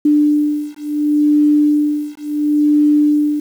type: beating tone pair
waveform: sine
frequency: 296.5 / 297.21 Hz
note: D4 / D4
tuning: +17 / +21 cents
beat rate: 0.71 Hz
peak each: -14 dBFS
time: 0.05-3.4 s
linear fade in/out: 5 ms
effects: 7-bit